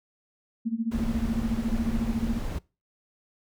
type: tone with tremolo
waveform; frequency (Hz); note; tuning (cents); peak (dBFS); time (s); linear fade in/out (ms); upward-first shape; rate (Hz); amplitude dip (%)
sine; 227.6; A#3; -41; -22; 0.65-2.39; 20; sine; 14; 85
type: noise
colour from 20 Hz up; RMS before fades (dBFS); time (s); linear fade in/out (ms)
brown; -31; 0.91-2.59; 10
effects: noise-tail reverb RT60 0.3 s tail -23 dB re dry